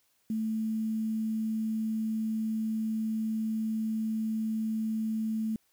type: tone with quantisation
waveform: sine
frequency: 220 Hz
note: A3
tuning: in tune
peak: -28 dBFS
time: 0.3-5.56 s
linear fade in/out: 2 ms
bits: 9
effects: white hiss -71 dBFS RMS until 5.72 s